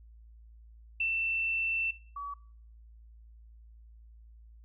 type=tone pair in turn; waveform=sine; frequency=2678 / 1138.4 Hz; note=E7 / C#6; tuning=+27 / +46 cents; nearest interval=octave + minor third; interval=1481 cents; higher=first; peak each=-27 / -36 dBFS; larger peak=first; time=1-1.91 / 2.16-2.34 s; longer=first; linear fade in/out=5 ms; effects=noise-tail reverb RT60 0.5 s tail -21 dB re dry + added 56 Hz sine -51 dBFS peak until 4.64 s